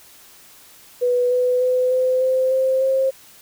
sine tone with pitch steps, 492.5 / 498.8 / 505.2 / 511.6 / 518.2 / 524.8 / 531.5 Hz, B4 / B4 / B4 / C5 / C5 / C5 / C5, -5 / +17 / +39 / -39 / -17 / +5 / +27 cents, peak -15 dBFS, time 1.01-3.11 s, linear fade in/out 20 ms, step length 300 ms, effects white hiss -47 dBFS RMS until 3.41 s

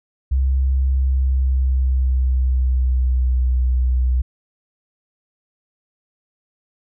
sine tone with pitch glide, 66.1 to 62.72 Hz, C2 to B1, +18 to +27 cents, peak -14 dBFS, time 0.31-4.22 s, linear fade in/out 10 ms, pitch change -91 cents, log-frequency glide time 0.87-3.42 s, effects none

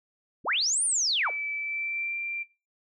sine linear two-way sweep, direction up then down, 78.2 to 9590 to 328.6 Hz, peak -23 dBFS, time 0.44-1.31 s, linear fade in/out 50 ms, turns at 0.84 s
sine tone with pitch glide, 2310 to 2364 Hz, D7 to D7, -29 to +11 cents, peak -29 dBFS, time 1.25-2.44 s, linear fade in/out 20 ms, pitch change +40 cents, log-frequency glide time 1.53-2.17 s
effects noise-tail reverb RT60 0.3 s tail -21 dB re dry

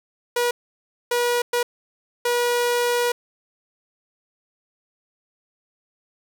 sawtooth tone bursts at uneven times, 482.8 Hz, B4, 39 cents flat, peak -15 dBFS, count 4, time 0.36-0.51 / 1.11-1.42 / 1.53-1.63 / 2.25-3.12 s, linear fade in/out 5 ms, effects none

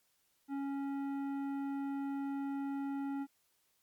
sine tone with tanh clipping, 277.2 Hz, C#4, in tune, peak -37 dBFS, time 0.48-3.27 s, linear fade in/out 50 ms, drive 12 dB, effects white hiss -75 dBFS RMS until 3.82 s + MP3 96 kbps

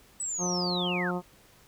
sine linear sweep, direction down, 8030 to 1308 Hz, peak -30 dBFS, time 0.2-1.11 s, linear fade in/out 2 ms
harmonic tone, 178.7 Hz, F3, 40 cents sharp, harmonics 1 / 2 / 3 / 4 / 5 / 6 / 7, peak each -31 / -34 / -38 / -38 / -39 / -43 / -43 dBFS, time 0.38-1.22 s, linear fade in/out 50 ms
effects pink hiss -58 dBFS RMS until 1.67 s

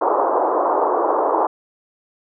white band-pass noise, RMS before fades -18 dBFS, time 0.01-1.47 s, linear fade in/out 5 ms, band 330 to 1100 Hz, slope 48 dB/octave, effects none

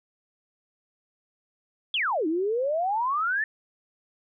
sine exponential two-way sweep, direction down then up, 3520 to 303.9 to 1810 Hz, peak -23 dBFS, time 1.94-3.44 s, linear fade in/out 2 ms, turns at 2.27 s, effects none

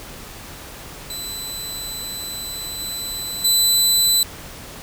20% pulse tone with level steps, 4000 Hz, B7, 21 cents sharp, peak -22 / -20 / -8 dBFS, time 1.1-4.23 s, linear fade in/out 2 ms, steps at 2.79 / 3.44 s, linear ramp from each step 10 ms, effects pink hiss -37 dBFS RMS until 4.82 s

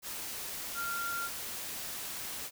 sine tone in noise, 1387 Hz, F6, 12 cents flat, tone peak -34 dBFS, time 0.74-1.3 s, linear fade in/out 50 ms, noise white, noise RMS -40 dBFS, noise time 0.02-2.51 s, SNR +3 dB, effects none

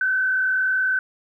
sine tone with frequency modulation, 1525 Hz, G6, 48 cents flat, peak -18 dBFS, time 0.01-0.99 s, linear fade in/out 2 ms, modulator 41.5 Hz, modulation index 0.67, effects 10-bit

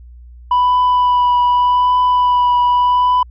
sine tone with vibrato, 987.8 Hz, B5, in tune, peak -7 dBFS, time 0.51-3.23 s, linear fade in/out 5 ms, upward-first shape triangle, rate 0.84 Hz, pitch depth 16 cents each way, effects tanh soft clip ceiling -9 dBFS + added 60 Hz sine -35 dBFS peak until 3.3 s

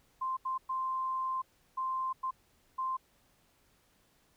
sine tone bursts at uneven times, 1045 Hz, C6, 2 cents flat, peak -31 dBFS, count 6, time 0.21-0.37 / 0.45-0.58 / 0.69-1.42 / 1.77-2.13 / 2.23-2.31 / 2.78-2.97 s, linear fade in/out 10 ms, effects pink hiss -69 dBFS RMS until 4.36 s

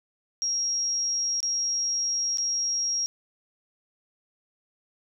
sine tone with dropouts, 5610 Hz, F8, 7 cents sharp, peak -24 dBFS, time 0.42-3.06 s, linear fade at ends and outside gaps 0 ms, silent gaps 1.404-1.429 / 2.373-2.383 s, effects none

